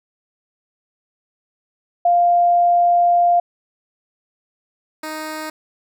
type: tone pair in turn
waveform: sine / 10% pulse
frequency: 698.5 / 311.1 Hz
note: F5 / D#4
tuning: 0 / 0 cents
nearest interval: octave + major second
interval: 1400 cents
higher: first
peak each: -11 / -18 dBFS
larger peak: first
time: 2.05-3.4 / 5.03-5.5 s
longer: first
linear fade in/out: 5 ms
effects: none